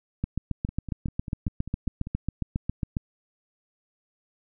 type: two click trains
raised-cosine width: 5 ms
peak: -23 / -14 dBFS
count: 8 / 21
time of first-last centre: 0.69-2.071 / 0.24-2.969 s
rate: 5.07 / 7.33 Hz
effects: none